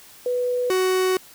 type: tone pair in turn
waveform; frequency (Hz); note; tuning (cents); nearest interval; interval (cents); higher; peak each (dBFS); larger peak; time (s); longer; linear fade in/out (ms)
sine / 45% pulse; 493.9 / 372.6; B4 / F#4; 0 / +12; perfect fourth; 488; first; -20 / -18; second; 0.26-0.7 / 0.7-1.17; second; 2
effects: white hiss -47 dBFS RMS until 1.34 s